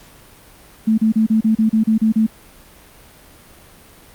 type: tone bursts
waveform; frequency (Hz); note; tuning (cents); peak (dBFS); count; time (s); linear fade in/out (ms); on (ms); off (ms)
sine; 220; A3; 0; -11; 10; 0.87-2.267; 10; 110; 33
effects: pink hiss -45 dBFS RMS until 4.14 s + Opus 48 kbps